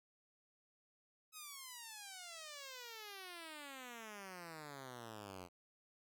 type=exponential sweep; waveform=5% pulse; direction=down; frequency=1289 to 86.7 Hz; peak=-38 dBFS; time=1.32-5.49 s; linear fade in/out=50 ms; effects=none